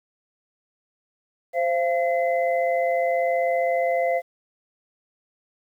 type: tone cluster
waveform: sine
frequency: 523 / 684 / 2041 Hz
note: C5 / F5 / C7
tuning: -1 / -36 / -44 cents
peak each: -23 / -22 / -31 dBFS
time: 1.53-4.22 s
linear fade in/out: 50 ms
effects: 9-bit